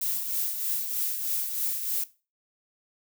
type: noise with tremolo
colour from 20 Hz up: violet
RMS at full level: -27 dBFS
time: 0.01-2.04 s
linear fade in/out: 5 ms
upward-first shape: triangle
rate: 3.2 Hz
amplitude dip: 55%
effects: noise-tail reverb RT60 0.3 s tail -17 dB re dry